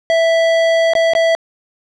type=tone with dropouts; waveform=square; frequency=659 Hz; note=E5; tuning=1 cent flat; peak=-11 dBFS; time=0.1-1.35 s; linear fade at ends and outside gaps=0 ms; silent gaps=0.935-0.952 / 1.135-1.151 s; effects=low-pass 4000 Hz 12 dB/octave